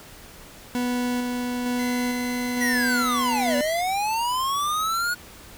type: tone with tremolo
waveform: 40% pulse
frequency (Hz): 246.1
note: B3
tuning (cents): -6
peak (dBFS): -22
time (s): 0.75-3.61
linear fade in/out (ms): 0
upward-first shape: square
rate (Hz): 1.1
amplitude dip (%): 25
type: tone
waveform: sawtooth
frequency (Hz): 2037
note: C7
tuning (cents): -47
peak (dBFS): -30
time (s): 1.79-3.81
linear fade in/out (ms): 2
type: linear two-way sweep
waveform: square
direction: down then up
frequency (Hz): 1975.5 to 569 to 1458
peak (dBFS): -23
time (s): 2.6-5.15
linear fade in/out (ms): 20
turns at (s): 3.56
effects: pink hiss -45 dBFS RMS until 5.57 s